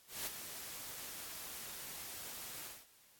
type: noise with ADSR envelope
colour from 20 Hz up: white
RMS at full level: -39 dBFS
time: 0.07-2.87 s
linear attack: 200 ms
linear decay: 13 ms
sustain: -8 dB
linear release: 230 ms
effects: white hiss -65 dBFS RMS until 3.19 s + AAC 64 kbps